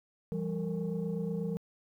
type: tone cluster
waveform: sine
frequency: 169.5 / 197.7 / 458.2 Hz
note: E3 / G3 / A#4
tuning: +49 / +15 / -30 cents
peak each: -33 / -35 / -36 dBFS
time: 0.32-1.57 s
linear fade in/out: 0 ms
effects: tanh soft clip ceiling -26 dBFS + 11-bit